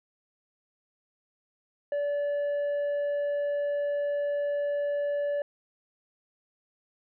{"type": "tone with tanh clipping", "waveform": "sine", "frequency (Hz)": 577, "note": "D5", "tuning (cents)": -31, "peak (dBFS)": -27, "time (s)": [1.92, 5.42], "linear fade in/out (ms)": 2, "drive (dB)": 4, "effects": []}